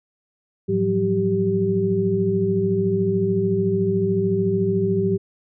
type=tone cluster; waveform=sine; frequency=107.4 / 174.5 / 188.2 / 389.5 Hz; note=A2 / F3 / F#3 / G4; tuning=-41 / -1 / +30 / -11 cents; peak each=-26 / -27 / -23 / -20 dBFS; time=0.68-5.18 s; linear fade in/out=20 ms; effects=none